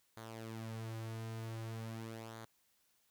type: tone with flanger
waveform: sawtooth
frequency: 112.4 Hz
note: A2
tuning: 37 cents sharp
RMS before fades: -45 dBFS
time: 0.17-2.45 s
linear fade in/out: 0 ms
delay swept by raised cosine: 0.37 to 5.37 ms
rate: 0.45 Hz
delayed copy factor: -0.6
effects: white hiss -75 dBFS RMS until 3.1 s